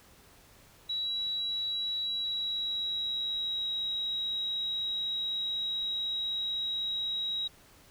sine tone with pitch glide, 3901 to 3834 Hz, B7 to A#7, -22 to +48 cents, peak -30 dBFS, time 0.89-7.48 s, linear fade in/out 10 ms, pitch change -30 cents, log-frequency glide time 2.15-3.69 s, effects pink hiss -58 dBFS RMS until 7.9 s

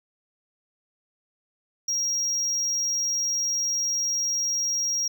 triangle tone, 5630 Hz, F8, 13 cents sharp, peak -22 dBFS, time 1.88-5.08 s, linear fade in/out 5 ms, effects none

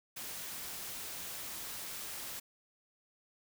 white noise, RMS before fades -43 dBFS, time 0.16-2.4 s, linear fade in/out 10 ms, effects none

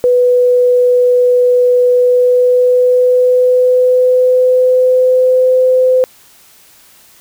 sine tone with pitch glide, 494.6 to 511.5 Hz, B4 to C5, +3 to -39 cents, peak -6 dBFS, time 0.04-6.04 s, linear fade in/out 0 ms, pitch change +58 cents, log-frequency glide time 1.91-5.58 s, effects white hiss -44 dBFS RMS until 7.2 s

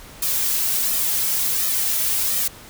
blue noise with flanger, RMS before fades -21 dBFS, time 0.22-2.48 s, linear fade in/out 5 ms, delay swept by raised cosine 1.6 to 3.1 ms, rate 1.4 Hz, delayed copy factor +0.6, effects pink hiss -42 dBFS RMS until 2.69 s

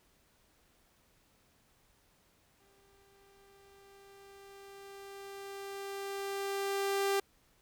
sawtooth tone with exponential growth, 395.2 Hz, G4, 14 cents sharp, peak -24 dBFS, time 2.6-7.2 s, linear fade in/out 5 ms, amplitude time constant 1000 ms, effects pink hiss -69 dBFS RMS until 7.61 s

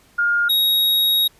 sine / square tone pair in turn, 1416 / 3780 Hz, F6 / A#7, +23 / +23 cents, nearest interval octave + perfect fourth, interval 1700 cents, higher second, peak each -15 dBFS, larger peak neither, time 0.18-0.49 / 0.49-1.28 s, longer second, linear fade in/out 10 ms, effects pink hiss -54 dBFS RMS until 1.39 s + resampled to 32000 Hz

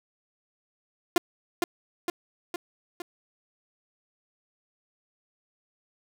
sawtooth tone with echo, 349.2 Hz, F4, in tune, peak -14 dBFS, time 1.16-1.18 s, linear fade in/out 2 ms, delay 460 ms, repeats 4, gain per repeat -4 dB, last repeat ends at 3.02 s, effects none

